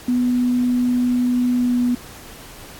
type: tone with pitch glide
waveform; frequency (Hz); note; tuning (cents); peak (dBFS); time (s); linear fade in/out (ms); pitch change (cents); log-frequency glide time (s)
sine; 246.9 to 244.8; B3 to B3; 0 to -15; -15; 0.08-1.95; 5; -15; 1.52-1.77
effects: pink hiss -40 dBFS RMS until 2.79 s + AAC 64 kbps